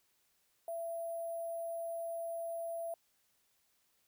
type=tone with sample-and-hold; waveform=sine; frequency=670 Hz; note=E5; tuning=28 cents sharp; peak=-37 dBFS; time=0.68-2.94 s; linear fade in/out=2 ms; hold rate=11025 Hz; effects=white hiss -75 dBFS RMS until 4.07 s